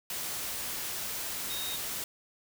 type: tone in noise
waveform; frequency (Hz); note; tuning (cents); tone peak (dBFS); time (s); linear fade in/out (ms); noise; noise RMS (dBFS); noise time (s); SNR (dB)
sine; 3729; A#7; 0; -37; 1.5-1.76; 2; white; -36; 0.1-2.04; -4
effects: none